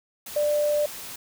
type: tone in noise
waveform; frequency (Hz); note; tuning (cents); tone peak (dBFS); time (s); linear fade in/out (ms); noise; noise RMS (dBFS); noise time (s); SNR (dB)
sine; 592; D5; +14; -20; 0.36-0.86; 5; white; -38; 0.26-1.16; +15
effects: none